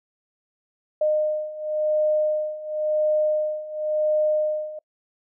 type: beating tone pair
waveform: sine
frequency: 611 / 611.94 Hz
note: D#5 / D#5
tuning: -32 / -29 cents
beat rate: 0.94 Hz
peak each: -25 / -22 dBFS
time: 1.01-4.79 s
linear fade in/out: 5 ms
effects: noise-tail reverb RT60 0.1 s tail -26 dB re dry